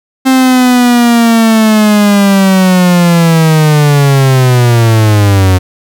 45% pulse linear sweep, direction down, 264 to 90.7 Hz, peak -4 dBFS, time 0.25-5.59 s, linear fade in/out 20 ms, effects none

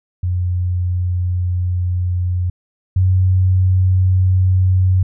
sine tone pair in turn, 89.7 / 92.81 Hz, F2 / F#2, +47 / +6 cents, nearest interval minor second, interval 59 cents, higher second, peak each -15 / -10 dBFS, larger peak second, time 0.23-2.5 / 2.96-5.03 s, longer first, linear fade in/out 5 ms, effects none

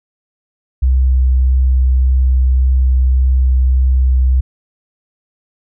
sine tone with vibrato, 64.3 Hz, C2, 30 cents flat, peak -8 dBFS, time 0.82-4.41 s, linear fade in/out 10 ms, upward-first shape sine, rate 1.7 Hz, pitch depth 8 cents each way, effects none

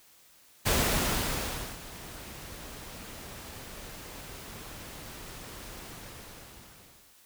pink noise with ADSR envelope, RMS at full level -25 dBFS, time 0.65-7.16 s, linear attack 21 ms, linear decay 1100 ms, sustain -19 dB, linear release 1300 ms, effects white hiss -59 dBFS RMS until 7.25 s

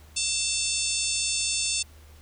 harmonic tone with a mistuned harmonic, 892 Hz, A5, 23 cents sharp, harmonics 3 / 4 / 5 / 6 / 7 / 8 / 9 / 10, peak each -33 / -33 / -33 / -33 / -33 / -33 / -33 / -33 dBFS, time 0.16-1.83 s, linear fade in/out 10 ms, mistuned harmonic 7, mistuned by +22 cents, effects added 76 Hz sine -48 dBFS peak until 2.21 s + pink hiss -56 dBFS RMS until 2.21 s

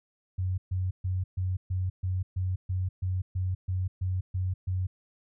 sine tone bursts, 92.5 Hz, F#2, in tune, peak -26 dBFS, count 14, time 0.38-4.87 s, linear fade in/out 10 ms, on 200 ms, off 130 ms, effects none

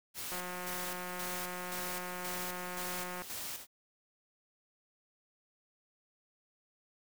white noise with tremolo, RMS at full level -41 dBFS, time 0.14-3.67 s, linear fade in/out 50 ms, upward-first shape square, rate 1.9 Hz, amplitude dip 55%
click train, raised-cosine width 0.5 ms, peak -27 dBFS, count 523, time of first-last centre 0.32-3.22 s, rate 180 Hz
effects none

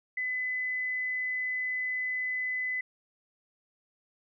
sine tone, 2011 Hz, B6, 31 cents sharp, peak -29 dBFS, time 0.17-2.81 s, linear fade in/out 5 ms, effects none

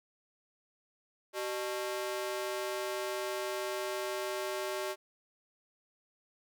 sawtooth ring-modulated tone, 493.9 Hz, B4, in tune, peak -27 dBFS, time 1.33-4.96 s, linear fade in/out 50 ms, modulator 113 Hz, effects none

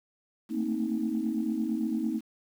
sine tone cluster, 220.5 / 229.4 / 264.3 / 315.7 Hz, A3 / A#3 / C4 / D#4, +4 / -28 / +18 / +25 cents, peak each -35 / -30 / -34 / -31 dBFS, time 0.49-2.21 s, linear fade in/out 50 ms, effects tanh soft clip ceiling -18 dBFS + 9-bit

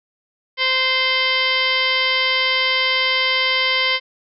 harmonic tone with a mistuned harmonic, 520 Hz, C5, 11 cents flat, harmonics 1 / 2 / 3 / 4 / 5 / 6 / 7 / 8 / 9 / 10, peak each -28 / -26 / -31 / -19 / -31 / -21 / -30 / -31 / -27 / -31 dBFS, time 0.57-4 s, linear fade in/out 50 ms, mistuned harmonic 8, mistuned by -43 cents, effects none

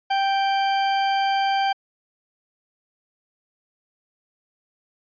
40% pulse tone, 784 Hz, G5, in tune, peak -18 dBFS, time 0.1-1.73 s, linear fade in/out 10 ms, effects resampled to 11025 Hz

